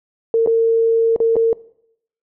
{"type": "tone with dropouts", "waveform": "sine", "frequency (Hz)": 455.3, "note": "A#4", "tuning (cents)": -41, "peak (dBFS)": -11, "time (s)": [0.34, 1.53], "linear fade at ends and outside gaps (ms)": 1, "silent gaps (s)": [[0.462, 0.473], [1.162, 1.202], [1.357, 1.365]], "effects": ["noise-tail reverb RT60 0.7 s tail -20 dB re dry"]}